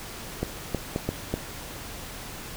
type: clicks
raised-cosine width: 2 ms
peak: -12 dBFS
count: 5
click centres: 0.43 / 0.747 / 0.961 / 1.09 / 1.34 s
effects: pink hiss -39 dBFS RMS until 2.56 s